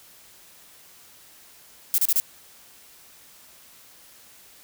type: noise bursts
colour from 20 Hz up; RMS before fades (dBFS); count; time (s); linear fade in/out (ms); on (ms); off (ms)
violet; -20; 4; 1.94-2.2; 0; 41; 32
effects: white hiss -51 dBFS RMS until 4.63 s